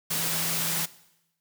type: tone in noise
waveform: sine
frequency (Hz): 164.81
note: E3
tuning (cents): 0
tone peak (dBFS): -37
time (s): 0.1-0.86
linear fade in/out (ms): 10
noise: white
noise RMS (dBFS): -28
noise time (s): 0.1-0.86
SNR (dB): -12
effects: noise-tail reverb RT60 0.9 s tail -19 dB re dry + high-pass 100 Hz 12 dB/octave